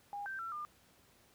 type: tone with pitch steps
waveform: sine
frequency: 813 / 1563 / 1348 / 1204 Hz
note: G#5 / G6 / E6 / D6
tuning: -37 / -6 / +38 / +43 cents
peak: -39 dBFS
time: 0.13-0.65 s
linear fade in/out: 0 ms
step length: 130 ms
effects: pink hiss -66 dBFS RMS until 1.34 s + high-pass 60 Hz 12 dB/octave